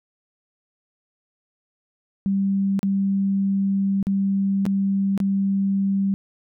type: tone with dropouts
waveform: sine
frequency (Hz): 196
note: G3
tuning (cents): 0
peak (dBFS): -18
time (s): 2.26-6.14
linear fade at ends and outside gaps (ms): 0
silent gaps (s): 2.792-2.83 / 4.028-4.069 / 4.654-4.664 / 5.177-5.202
effects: none